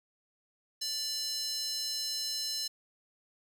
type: tone with high-pass filter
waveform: square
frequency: 587.3 Hz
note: D5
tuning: in tune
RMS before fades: -35 dBFS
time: 0.81-2.68 s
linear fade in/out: 10 ms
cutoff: 4700 Hz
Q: 7.2
effects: 10-bit